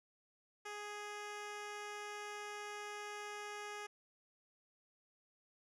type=tone; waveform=10% pulse; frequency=415.3 Hz; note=G#4; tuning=in tune; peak=-36 dBFS; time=0.65-3.87 s; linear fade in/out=10 ms; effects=low-pass 9000 Hz 12 dB/octave